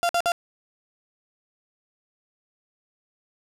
35% pulse tone bursts, 692 Hz, F5, 16 cents flat, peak -18 dBFS, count 3, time 0.03-0.319 s, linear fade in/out 0 ms, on 61 ms, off 53 ms, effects low-pass 12000 Hz 12 dB/octave

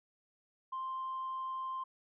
sine tone, 1048 Hz, C6, 2 cents sharp, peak -35 dBFS, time 0.72-1.84 s, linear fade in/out 10 ms, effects tanh soft clip ceiling -33 dBFS

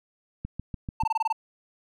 click train, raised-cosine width 5 ms, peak -20 dBFS, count 5, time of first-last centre 0.45-1.035 s, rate 6.84 Hz
triangle tone bursts, 891 Hz, A5, 22 cents sharp, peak -20 dBFS, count 7, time 1-1.327 s, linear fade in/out 5 ms, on 27 ms, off 23 ms
effects none

